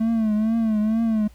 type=tone with vibrato; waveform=triangle; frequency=220 Hz; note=A3; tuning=in tune; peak=-16 dBFS; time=0-1.28 s; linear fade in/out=10 ms; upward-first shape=triangle; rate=2.2 Hz; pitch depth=85 cents each way; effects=added 59 Hz sine -45 dBFS peak until 1.34 s + pink hiss -57 dBFS RMS until 1.34 s